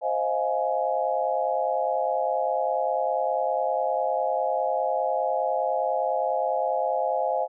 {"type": "chord", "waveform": "sine", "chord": "F minor seventh", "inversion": "second", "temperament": "just", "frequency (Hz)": [523.8, 628.6, 698.5, 838.1], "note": ["C5", "Eb5", "F5", "Ab5"], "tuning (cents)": [2, 18, 0, 16], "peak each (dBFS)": -28, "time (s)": [0.01, 7.48], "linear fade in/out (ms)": 50, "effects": []}